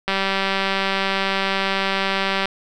click train, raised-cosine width 0.3 ms, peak -5 dBFS, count 462, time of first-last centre 0.08-2.456 s, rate 194 Hz, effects none

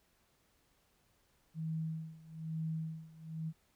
sine tone with tremolo, 160 Hz, D#3, 49 cents sharp, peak -34 dBFS, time 1.54-3.53 s, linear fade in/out 50 ms, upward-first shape sine, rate 1.1 Hz, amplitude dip 90%, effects pink hiss -73 dBFS RMS until 3.75 s

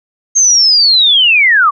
sine linear sweep, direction down, 6450 to 1102 Hz, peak -5 dBFS, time 0.35-1.71 s, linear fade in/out 20 ms, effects none

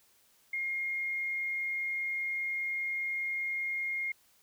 sine tone, 2135 Hz, C7, 34 cents sharp, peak -31 dBFS, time 0.53-4.12 s, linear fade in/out 5 ms, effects white hiss -66 dBFS RMS until 4.42 s

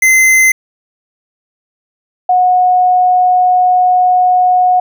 square / sine tone pair in turn, 2063 / 729.4 Hz, C7 / F#5, -25 / -25 cents, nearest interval octave + tritone, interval 1800 cents, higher first, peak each -6 dBFS, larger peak neither, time 0.02-0.52 / 2.29-4.8 s, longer second, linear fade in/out 5 ms, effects none

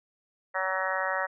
harmonic tone, 188.5 Hz, F#3, 32 cents sharp, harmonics 3 / 4 / 5 / 6 / 7 / 8 / 9 / 10, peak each -33 / -36 / -35 / -37 / -35 / -36 / -36 / -33 dBFS, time 0.54-1.27 s, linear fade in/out 20 ms, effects none

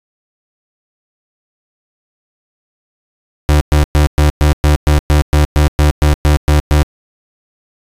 35% pulse tone bursts, 75 Hz, D2, 37 cents sharp, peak -5 dBFS, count 15, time 3.49-6.83 s, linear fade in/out 0 ms, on 120 ms, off 110 ms, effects resampled to 32000 Hz

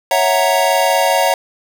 square chord, F# dominant seventh, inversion second, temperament equal, 554.4 / 659.3 / 740 / 932.3 Hz, C#5 / E5 / F#5 / A#5, 0 / 0 / 0 / 0 cents, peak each -18 / -18 / -18 / -18 dBFS, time 0.11-1.34 s, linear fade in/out 2 ms, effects none

